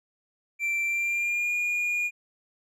triangle tone with pitch glide, 2349 to 2432 Hz, D7 to D#7, 0 to -40 cents, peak -23 dBFS, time 0.59-2.11 s, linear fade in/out 50 ms, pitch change +60 cents, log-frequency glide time 0.85-1.53 s, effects none

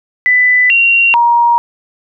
sine tone with pitch steps, 1994 / 2754 / 945 Hz, B6 / F7 / A#5, +16 / -25 / +23 cents, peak -6 dBFS, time 0.26-1.58 s, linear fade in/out 0 ms, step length 440 ms, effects none

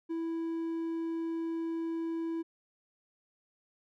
triangle tone, 329.6 Hz, E4, in tune, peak -30 dBFS, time 0.09-2.43 s, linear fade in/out 20 ms, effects none

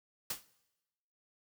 white noise with exponential decay, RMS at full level -32 dBFS, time 0.3-0.45 s, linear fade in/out 5 ms, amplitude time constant 31 ms, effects noise-tail reverb RT60 1.0 s tail -20 dB re dry

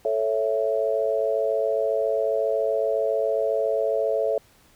sine chord, A major, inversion none, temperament equal with one note detuned, 440 / 554.4 / 661.9 Hz, A4 / C#5 / E5, 0 / 0 / +7 cents, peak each -25 dBFS, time 0.05-4.38 s, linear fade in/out 2 ms, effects pink hiss -57 dBFS RMS until 4.75 s

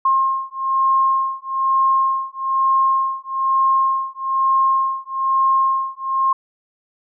sine beating tone pair, 1067 / 1068.1 Hz, C6 / C6, +34 / +35 cents, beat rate 1.1 Hz, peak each -18 dBFS, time 0.05-6.33 s, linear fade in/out 5 ms, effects none

